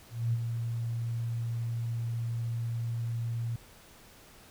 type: tone with ADSR envelope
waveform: sine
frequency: 116.54 Hz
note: A#2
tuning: in tune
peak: -24 dBFS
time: 0.1-3.56 s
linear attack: 230 ms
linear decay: 41 ms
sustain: -6 dB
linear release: 4 ms
effects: pink hiss -55 dBFS RMS until 4.5 s